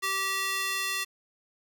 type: tone with high-pass filter sweep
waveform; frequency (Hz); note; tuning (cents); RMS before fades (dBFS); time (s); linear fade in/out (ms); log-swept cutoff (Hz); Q
square; 387; G4; -22; -30; 0.02-1.05; 20; 1400 to 2100; 1.1
effects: 8-bit